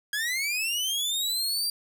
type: linear sweep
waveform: sawtooth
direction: up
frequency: 1632 to 4756 Hz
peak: -23 dBFS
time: 0.13-1.7 s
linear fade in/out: 2 ms
effects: none